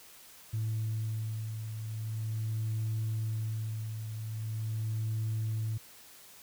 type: beating tone pair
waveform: sine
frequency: 110 / 110.42 Hz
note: A2 / A2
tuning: 0 / +7 cents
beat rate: 0.42 Hz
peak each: -31 / -39 dBFS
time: 0.53-5.78 s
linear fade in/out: 10 ms
effects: tanh soft clip ceiling -27 dBFS + white hiss -54 dBFS RMS until 6.42 s